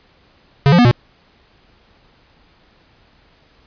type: tone with pitch steps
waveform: square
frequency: 139.7 / 173.9 / 242.9 / 120.9 Hz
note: C#3 / F3 / B3 / B2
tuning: +14 / -7 / -29 / -36 cents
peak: -8 dBFS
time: 0.66-0.912 s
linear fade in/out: 0 ms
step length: 63 ms
effects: pink hiss -53 dBFS RMS until 3.66 s + resampled to 11025 Hz